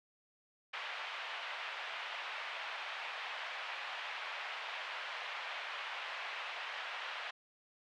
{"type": "band-pass noise", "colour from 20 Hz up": "white", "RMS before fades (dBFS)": -43, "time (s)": [0.73, 7.31], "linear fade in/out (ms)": 10, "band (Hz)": [650, 3000], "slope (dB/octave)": 24, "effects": []}